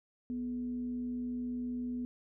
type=tone with frequency modulation; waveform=sine; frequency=246.3 Hz; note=B3; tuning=5 cents flat; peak=-34 dBFS; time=0.3-2.05 s; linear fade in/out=0 ms; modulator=181 Hz; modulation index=0.22; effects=none